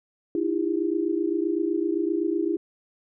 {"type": "tone cluster", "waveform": "sine", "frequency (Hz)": [311, 338.8, 400.4], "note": ["D#4", "E4", "G4"], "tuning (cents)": [-1, 48, 37], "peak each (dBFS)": [-27, -25, -29], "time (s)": [0.35, 2.57], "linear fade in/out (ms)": 2, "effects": []}